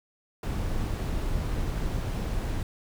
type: noise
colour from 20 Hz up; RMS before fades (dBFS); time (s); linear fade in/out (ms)
brown; -29; 0.43-2.63; 2
effects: none